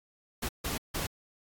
pink noise bursts at uneven times, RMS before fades -33 dBFS, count 3, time 0.42-0.49 / 0.64-0.78 / 0.94-1.07 s, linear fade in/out 10 ms, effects AAC 64 kbps

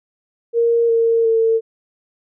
sine tone with pitch steps, 466.2 / 458.5 / 450.8 Hz, A#4 / A#4 / A4, 0 / -29 / +42 cents, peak -12 dBFS, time 0.53-1.61 s, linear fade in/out 50 ms, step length 360 ms, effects none

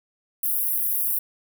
pink high-pass noise, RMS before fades -24 dBFS, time 0.43-1.19 s, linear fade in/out 5 ms, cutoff 11000 Hz, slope 48 dB/octave, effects none

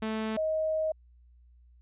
sawtooth / sine tone pair in turn, 219.1 / 629.3 Hz, A3 / D#5, -7 / +19 cents, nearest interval octave + tritone, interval 1826 cents, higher second, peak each -26 dBFS, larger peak neither, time 0.02-0.37 / 0.37-0.92 s, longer second, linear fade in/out 5 ms, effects added 60 Hz sine -55 dBFS peak until 1.81 s + resampled to 8000 Hz

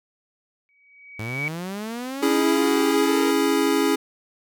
sine tone with exponential growth, 2266 Hz, C#7, 37 cents sharp, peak -22 dBFS, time 0.69-1.48 s, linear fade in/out 0 ms, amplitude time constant 170 ms
sawtooth linear sweep, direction up, 103.9 to 470 Hz, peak -25 dBFS, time 1.19-3.31 s, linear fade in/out 5 ms
square chord, C# minor, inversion none, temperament equal, 277.2 / 329.6 / 415.3 Hz, C#4 / E4 / G#4, 0 / 0 / 0 cents, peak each -23 / -24 / -23 dBFS, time 2.22-3.96 s, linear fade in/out 10 ms
effects none

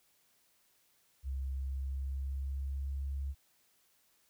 sine tone with pitch glide, 66.8 to 68.84 Hz, C2 to C#2, +36 to -11 cents, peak -34 dBFS, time 1.23-3.35 s, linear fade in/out 50 ms, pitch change +53 cents, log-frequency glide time 1.51-3.12 s, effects white hiss -71 dBFS RMS until 4.29 s

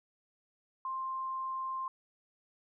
sine tone, 1052 Hz, C6, 9 cents sharp, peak -34 dBFS, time 0.85-1.88 s, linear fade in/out 2 ms, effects none

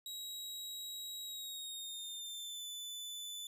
sawtooth tone with pitch glide, 3838 to 3499 Hz, A#7 to A7, +50 to -10 cents, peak -40 dBFS, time 0.06-3.47 s, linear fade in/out 2 ms, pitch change -160 cents, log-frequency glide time 1.25-2.66 s, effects none

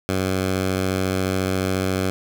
10% pulse tone, 94.2 Hz, F#2, 32 cents sharp, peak -12 dBFS, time 0.09-2.1 s, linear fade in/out 0 ms, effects none

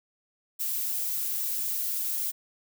violet noise, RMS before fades -30 dBFS, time 0.59-2.32 s, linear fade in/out 20 ms, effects none

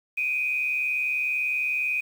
sine tone pair together, 2349 / 2489 Hz, D7 / D#7, 0 / 0 cents, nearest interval minor second, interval 100 cents, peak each -31 / -24 dBFS, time 0.17-2.01 s, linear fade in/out 10 ms, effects 8-bit

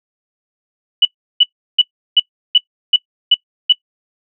sine tone bursts, 2960 Hz, F#7, in tune, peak -5 dBFS, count 8, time 1.02-3.726 s, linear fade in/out 5 ms, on 32 ms, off 350 ms, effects noise-tail reverb RT60 0.1 s tail -21 dB re dry

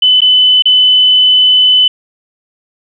sine tone with dropouts, 3013 Hz, F#7, 31 cents sharp, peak -4 dBFS, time 0.02-1.88 s, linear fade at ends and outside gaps 5 ms, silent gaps 0.206-0.217 / 0.623-0.655 s, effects none

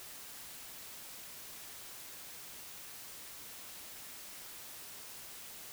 silence, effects white hiss -49 dBFS RMS until 5.72 s

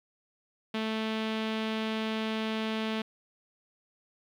sawtooth tone with low-pass filter, 219.8 Hz, A3, 2 cents flat, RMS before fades -32 dBFS, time 0.74-3.02 s, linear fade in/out 5 ms, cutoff 3300 Hz, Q 2.4, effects 10-bit

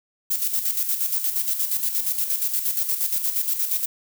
violet noise with tremolo, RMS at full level -22 dBFS, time 0.3-3.86 s, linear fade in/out 10 ms, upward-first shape square, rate 8.5 Hz, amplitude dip 55%, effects none

